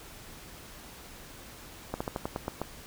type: slowing click train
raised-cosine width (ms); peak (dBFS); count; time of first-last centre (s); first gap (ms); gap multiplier
1; -17; 8; 1.94-2.616; 65; 1.13
effects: pink hiss -48 dBFS RMS until 2.86 s